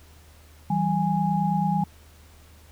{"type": "tone cluster", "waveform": "sine", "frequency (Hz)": [163.9, 193.1, 828], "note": ["E3", "G3", "G#5"], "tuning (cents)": [-10, -26, -5], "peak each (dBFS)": -25, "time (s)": [0.7, 1.84], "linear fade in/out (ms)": 5, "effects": ["added 77 Hz sine -50 dBFS peak until 2.71 s", "pink hiss -55 dBFS RMS until 2.71 s"]}